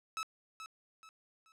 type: tone with echo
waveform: sawtooth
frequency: 1300 Hz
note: E6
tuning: 24 cents flat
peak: -32 dBFS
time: 0.17-0.23 s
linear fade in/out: 0 ms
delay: 430 ms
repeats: 3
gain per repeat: -9 dB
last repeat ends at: 1.52 s
effects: low-pass 9000 Hz 12 dB/octave